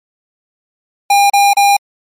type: tone bursts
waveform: square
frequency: 805 Hz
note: G5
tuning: 46 cents sharp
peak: -7 dBFS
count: 3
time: 1.1-1.768 s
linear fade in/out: 5 ms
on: 200 ms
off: 34 ms
effects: MP3 64 kbps